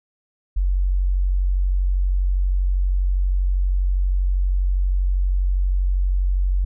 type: tone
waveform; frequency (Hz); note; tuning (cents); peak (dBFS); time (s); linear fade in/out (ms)
sine; 46.25; F#1; 0; -16; 0.56-6.65; 10
effects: none